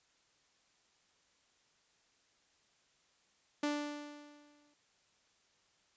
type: tone with exponential decay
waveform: sawtooth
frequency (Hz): 293.7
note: D4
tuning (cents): 0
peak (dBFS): -27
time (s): 3.63-4.74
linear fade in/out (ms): 5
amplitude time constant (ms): 240
effects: white hiss -72 dBFS RMS until 5.96 s + resampled to 16000 Hz